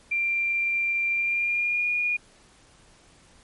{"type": "tone with pitch glide", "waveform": "sine", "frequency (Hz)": [2371, 2436], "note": ["D7", "D#7"], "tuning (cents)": [16, -37], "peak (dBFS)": -22, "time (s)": [0.11, 2.17], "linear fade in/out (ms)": 10, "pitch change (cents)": 47, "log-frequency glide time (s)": [1.11, 1.88], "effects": ["pink hiss -56 dBFS RMS until 3.43 s", "MP3 48 kbps"]}